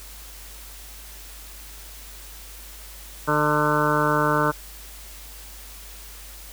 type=harmonic tone; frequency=150 Hz; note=D3; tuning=37 cents sharp; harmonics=1 / 2 / 3 / 4 / 6 / 7 / 8 / 9 / 10; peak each=-27 / -27 / -27 / -27 / -27 / -27 / -27 / -27 / -27 dBFS; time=3.27-4.52 s; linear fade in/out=20 ms; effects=added 50 Hz sine -42 dBFS peak until 6.52 s + white hiss -43 dBFS RMS until 6.52 s

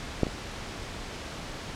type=clicks; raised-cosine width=2 ms; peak=-8 / -17 dBFS; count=2; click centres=0.233 / 0.268 s; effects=pink hiss -38 dBFS RMS until 1.75 s + low-pass 6000 Hz 12 dB/octave

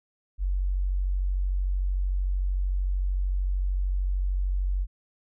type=tone; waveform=sine; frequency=46.65 Hz; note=F#1; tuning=15 cents sharp; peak=-23 dBFS; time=0.38-4.87 s; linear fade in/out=50 ms; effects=none

